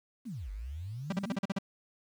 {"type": "exponential two-way sweep", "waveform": "sine", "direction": "down then up", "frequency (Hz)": [273.5, 46.25, 273.5], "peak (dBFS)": -37, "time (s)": [0.25, 1.36], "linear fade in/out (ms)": 20, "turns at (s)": 0.51}
{"type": "tone bursts", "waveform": "45% pulse", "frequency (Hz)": 196, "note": "G3", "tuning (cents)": 0, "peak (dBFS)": -29, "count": 8, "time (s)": [1.1, 1.587], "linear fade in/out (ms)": 5, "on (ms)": 25, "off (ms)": 41}
{"effects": ["low-pass 6000 Hz 12 dB/octave", "10-bit"]}